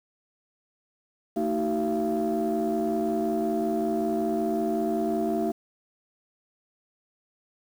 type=tone cluster; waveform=sine; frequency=224 / 314.3 / 379.7 / 682 Hz; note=A3 / D#4 / F#4 / F5; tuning=+31 / +18 / +45 / -41 cents; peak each=-28 dBFS; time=1.36-5.52 s; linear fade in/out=10 ms; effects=tanh soft clip ceiling -18 dBFS + 8-bit